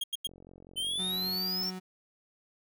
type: tone bursts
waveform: 45% pulse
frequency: 3251 Hz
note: G#7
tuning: 38 cents flat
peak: -30 dBFS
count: 3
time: 0.01-0.272 s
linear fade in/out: 5 ms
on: 28 ms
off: 89 ms
type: click train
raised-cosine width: 2 ms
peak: -39 dBFS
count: 50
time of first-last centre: 0.27-1.356 s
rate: 45.1 Hz
type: exponential sweep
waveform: square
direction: up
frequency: 3036 to 5550 Hz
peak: -31 dBFS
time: 0.76-1.71 s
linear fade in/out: 20 ms
type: tone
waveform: 35% pulse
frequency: 185 Hz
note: F#3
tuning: in tune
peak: -36 dBFS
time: 0.98-1.8 s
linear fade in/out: 20 ms
effects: none